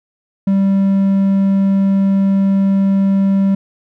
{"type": "tone", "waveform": "triangle", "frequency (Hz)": 195.3, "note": "G3", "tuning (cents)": -6, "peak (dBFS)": -8, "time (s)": [0.47, 3.55], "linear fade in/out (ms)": 5, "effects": []}